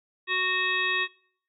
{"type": "harmonic tone with a mistuned harmonic", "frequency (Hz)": 370, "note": "F#4", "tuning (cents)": 0, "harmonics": [1, 3, 5, 7, 9, 10], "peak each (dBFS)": [-36, -32, -27, -29, -36, -33], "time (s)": [0.27, 1.08], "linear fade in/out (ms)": 50, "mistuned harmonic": 10, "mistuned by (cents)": 22, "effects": ["noise-tail reverb RT60 0.6 s tail -22 dB re dry"]}